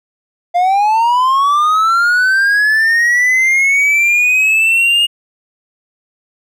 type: linear sweep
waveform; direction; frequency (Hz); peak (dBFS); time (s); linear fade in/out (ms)
triangle; up; 690 to 2858; -7; 0.54-5.07; 20
effects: none